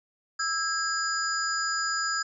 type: tone cluster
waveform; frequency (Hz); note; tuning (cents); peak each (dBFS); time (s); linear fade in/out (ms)
sine; 1314 / 1629 / 4930 / 7040; E6 / G#6 / D#8 / A8; -6 / -34 / -17 / 0; -31 / -30 / -32 / -34; 0.39-2.23; 10
effects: none